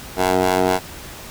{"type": "ring-modulated tone", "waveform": "15% pulse", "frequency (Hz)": 92.5, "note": "F#2", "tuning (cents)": 0, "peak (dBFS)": -6, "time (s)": [0.16, 0.8], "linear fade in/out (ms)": 50, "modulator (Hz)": 553, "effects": ["pink hiss -36 dBFS RMS until 1.3 s"]}